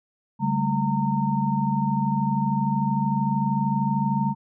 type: tone cluster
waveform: sine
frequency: 141.7 / 194.8 / 214.9 / 917 Hz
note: C#3 / G3 / A3 / A#5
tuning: +38 / -11 / -41 / -29 cents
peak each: -26 dBFS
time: 0.39-4.35 s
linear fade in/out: 50 ms
effects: none